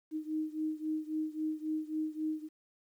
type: beating tone pair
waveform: sine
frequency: 310 / 313.7 Hz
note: D#4 / D#4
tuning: -6 / +14 cents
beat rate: 3.7 Hz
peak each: -35 / -37 dBFS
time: 0.11-2.49 s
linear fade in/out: 50 ms
effects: 11-bit